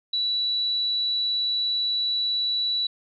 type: tone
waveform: sine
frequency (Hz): 3939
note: B7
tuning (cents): -5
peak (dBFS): -22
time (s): 0.13-2.87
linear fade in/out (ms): 5
effects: none